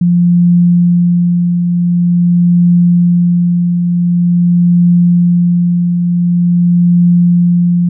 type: tone with tremolo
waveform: sine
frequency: 174.61 Hz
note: F3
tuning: in tune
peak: -4 dBFS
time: 0.01-7.89 s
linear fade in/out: 5 ms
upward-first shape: triangle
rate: 0.46 Hz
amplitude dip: 45%
effects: none